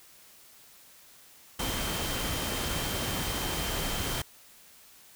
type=tone in noise; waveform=sine; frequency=3136 Hz; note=G7; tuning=in tune; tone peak=-40 dBFS; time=1.59-4.22 s; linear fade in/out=5 ms; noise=pink; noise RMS=-32 dBFS; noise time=1.59-4.22 s; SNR=-11 dB; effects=white hiss -55 dBFS RMS until 5.15 s